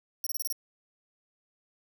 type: tone bursts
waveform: 5% pulse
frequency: 5640 Hz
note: F8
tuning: 16 cents sharp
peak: -24 dBFS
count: 6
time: 0.24-0.526 s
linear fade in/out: 2 ms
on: 26 ms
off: 26 ms
effects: none